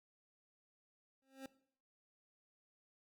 25% pulse tone with exponential growth, 267.3 Hz, C4, 37 cents sharp, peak -40 dBFS, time 1.22-1.46 s, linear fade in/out 2 ms, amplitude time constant 51 ms, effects noise-tail reverb RT60 0.6 s tail -18 dB re dry

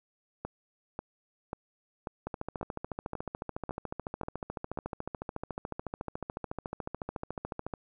two click trains, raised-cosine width 1 ms, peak -21 / -21 dBFS, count 9 / 77, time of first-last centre 0.45-4.774 / 2.27-7.738 s, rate 1.85 / 13.9 Hz, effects none

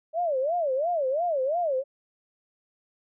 sine tone with vibrato, 605 Hz, D#5, 49 cents flat, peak -23 dBFS, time 0.13-1.84 s, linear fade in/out 50 ms, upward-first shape sine, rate 2.9 Hz, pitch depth 280 cents each way, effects none

